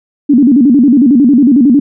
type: tone with vibrato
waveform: sine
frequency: 261.6 Hz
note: C4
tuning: in tune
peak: -3 dBFS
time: 0.29-1.8 s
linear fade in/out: 10 ms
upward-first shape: square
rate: 11 Hz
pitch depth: 170 cents each way
effects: none